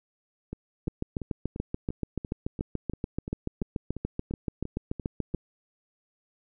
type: two click trains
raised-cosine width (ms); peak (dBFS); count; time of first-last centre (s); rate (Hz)
3; -22 / -16; 15 / 32; 0.53-5.341 / 0.88-5.347; 2.91 / 6.94
effects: none

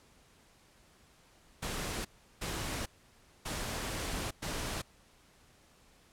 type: noise bursts at uneven times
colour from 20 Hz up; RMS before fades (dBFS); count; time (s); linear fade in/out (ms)
pink; -37; 4; 1.62-2.05 / 2.41-2.86 / 3.45-4.31 / 4.42-4.82; 10
effects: pink hiss -63 dBFS RMS until 6.12 s + low-pass 11000 Hz 12 dB/octave

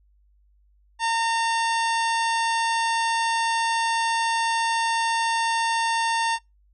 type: harmonic tone with a mistuned harmonic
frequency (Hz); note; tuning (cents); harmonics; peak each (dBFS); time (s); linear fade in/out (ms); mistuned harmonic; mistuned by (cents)
914; A#5; -34; 1 / 2 / 3 / 4 / 5 / 6 / 7 / 9 / 10; -22 / -28 / -32 / -34 / -36 / -38 / -39 / -41 / -42; 0.99-6.39; 50; 4; -49
effects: noise-tail reverb RT60 0.2 s tail -25 dB re dry + added 50 Hz sine -57 dBFS peak until 6.73 s

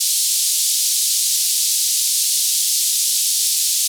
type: band-pass noise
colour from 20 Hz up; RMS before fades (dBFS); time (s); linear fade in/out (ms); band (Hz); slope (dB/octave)
white; -18; 0-3.88; 10; 3800 to 11000; 24
effects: none

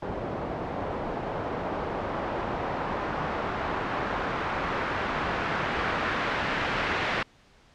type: noise with low-pass filter sweep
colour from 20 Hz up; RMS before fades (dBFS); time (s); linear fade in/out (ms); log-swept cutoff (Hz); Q
white; -30; 0.02-7.23; 5; 630 to 2000; 1
effects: pink hiss -58 dBFS RMS until 7.74 s + low-pass 5000 Hz 12 dB/octave

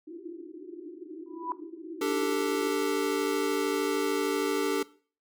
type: band-pass noise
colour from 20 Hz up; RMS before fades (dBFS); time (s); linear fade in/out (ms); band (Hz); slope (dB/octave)
white; -42; 0.07-2.7; 10; 310 to 360; 96
type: tone with exponential growth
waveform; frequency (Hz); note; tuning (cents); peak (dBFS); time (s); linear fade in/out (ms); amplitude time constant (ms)
sine; 987.8; B5; 0; -26; 1.26-1.52; 1; 55
type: chord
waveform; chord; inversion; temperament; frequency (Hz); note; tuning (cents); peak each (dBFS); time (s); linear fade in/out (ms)
square; D suspended fourth; none; equal with one note detuned; 293.7 / 392 / 445.1; D4 / G4 / A4; 0 / 0 / +20; -31; 2.01-4.83; 5
effects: noise-tail reverb RT60 0.4 s tail -19 dB re dry

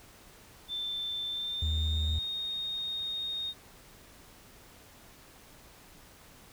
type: tone with pitch glide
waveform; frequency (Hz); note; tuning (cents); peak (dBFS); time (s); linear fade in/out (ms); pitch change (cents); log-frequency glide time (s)
sine; 3548 to 3707; A7 to A#7; +14 to -10; -32; 0.68-3.54; 50; +76; 1.28-2.2
type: tone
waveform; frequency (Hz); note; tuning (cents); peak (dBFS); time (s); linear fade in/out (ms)
triangle; 77.78; D#2; 0; -24; 1.62-2.19; 5
effects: tanh soft clip ceiling -23 dBFS + pink hiss -55 dBFS RMS until 6.52 s

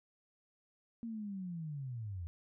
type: linear sweep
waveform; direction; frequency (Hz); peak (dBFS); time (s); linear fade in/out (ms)
sine; down; 234.5 to 80.5; -39; 1.03-2.27; 0
effects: none

